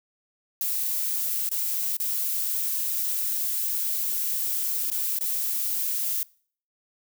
violet noise with dropouts, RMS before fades -27 dBFS, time 0.61-6.23 s, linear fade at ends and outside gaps 1 ms, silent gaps 1.491-1.514 / 1.967-2 / 4.901-4.916 / 5.188-5.209 s, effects noise-tail reverb RT60 0.5 s tail -24 dB re dry

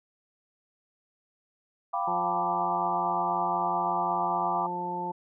sine chord, G dominant seventh, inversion third, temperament equal, 698.5 / 784 / 987.8 / 1174.7 Hz, F5 / G5 / B5 / D6, 0 / 0 / 0 / 0 cents, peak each -32 dBFS, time 1.93-4.67 s, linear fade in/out 10 ms
harmonic tone, 176.8 Hz, F3, 22 cents sharp, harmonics 1 / 2 / 3 / 4 / 5, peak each -39 / -38 / -43 / -43 / -31 dBFS, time 2.07-5.12 s, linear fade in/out 10 ms
effects none

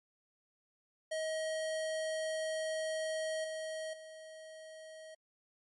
square tone with level steps, 633 Hz, D#5, 30 cents sharp, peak -35 / -39 / -49 dBFS, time 1.11-5.15 s, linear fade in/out 10 ms, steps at 3.44 / 3.93 s, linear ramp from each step 5 ms, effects MP3 48 kbps

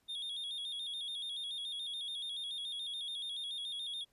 triangle tone with vibrato, 3485 Hz, A7, 17 cents flat, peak -37 dBFS, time 0.08-4.05 s, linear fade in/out 20 ms, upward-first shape square, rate 7 Hz, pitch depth 74 cents each way, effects pink hiss -75 dBFS RMS until 4.12 s + resampled to 32000 Hz

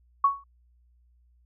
sine tone with exponential decay, 1113 Hz, C#6, 7 cents sharp, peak -14 dBFS, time 0.24-0.44 s, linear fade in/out 5 ms, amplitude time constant 43 ms, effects added 60 Hz sine -59 dBFS peak until 1.45 s

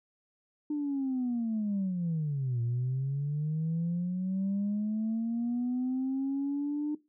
sine linear two-way sweep, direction down then up, 300.9 to 116.54 to 300.9 Hz, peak -27 dBFS, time 0.7-6.95 s, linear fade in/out 5 ms, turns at 2.61 s, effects noise-tail reverb RT60 0.2 s tail -17 dB re dry + tanh soft clip ceiling -25 dBFS

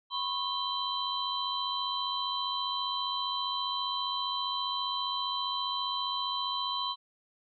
sine tone cluster, 992 / 1087 / 3134 / 3983 Hz, B5 / C#6 / G7 / B7, +7 / -34 / -1 / +14 cents, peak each -36 / -36 / -36 / -35 dBFS, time 0.1-6.96 s, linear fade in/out 50 ms, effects none

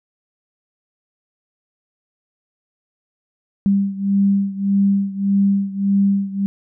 sine beating tone pair, 197.5 / 199.2 Hz, G3 / G3, +13 / +28 cents, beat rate 1.7 Hz, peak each -16 / -19 dBFS, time 3.66-6.46 s, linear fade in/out 0 ms, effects none

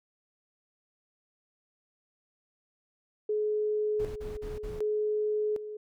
sine tone with tremolo, 424.2 Hz, G#4, 37 cents sharp, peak -26 dBFS, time 3.29-5.77 s, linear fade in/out 5 ms, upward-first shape square, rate 0.66 Hz, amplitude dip 70%
brown noise bursts, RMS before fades -40 dBFS, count 4, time 3.99-4.799 s, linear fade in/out 10 ms, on 170 ms, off 43 ms
effects none

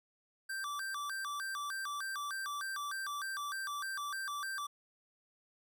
square tone with vibrato, 1351 Hz, E6, 42 cents sharp, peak -38 dBFS, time 0.49-4.67 s, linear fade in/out 10 ms, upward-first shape square, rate 3.3 Hz, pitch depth 260 cents each way, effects none

